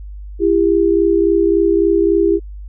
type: tone pair together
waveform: sine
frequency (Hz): 336.1 / 399.7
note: E4 / G4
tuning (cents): +34 / +34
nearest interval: minor third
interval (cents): 300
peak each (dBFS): -13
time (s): 0.39-2.4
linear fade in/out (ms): 50
effects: added 50 Hz sine -28 dBFS peak until 2.68 s